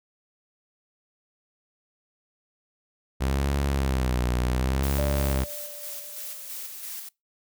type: tone with vibrato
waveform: sawtooth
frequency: 65.41 Hz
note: C2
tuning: in tune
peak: -19 dBFS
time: 3.2-5.45 s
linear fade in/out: 20 ms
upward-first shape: sine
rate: 0.67 Hz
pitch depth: 120 cents each way
type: noise with tremolo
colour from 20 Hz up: blue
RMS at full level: -36 dBFS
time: 4.83-7.09 s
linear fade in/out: 5 ms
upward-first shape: square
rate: 3 Hz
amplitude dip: 35%
type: tone with exponential decay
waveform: sine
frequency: 587.3 Hz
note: D5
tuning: in tune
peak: -27 dBFS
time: 4.98-6.73 s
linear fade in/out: 5 ms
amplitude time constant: 380 ms
effects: noise-tail reverb RT60 0.2 s tail -23 dB re dry